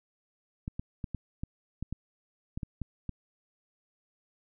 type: clicks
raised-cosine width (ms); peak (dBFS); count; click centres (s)
5; -22; 11; 0.679 / 0.795 / 1.042 / 1.147 / 1.435 / 1.826 / 1.926 / 2.575 / 2.632 / 2.817 / 3.093
effects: none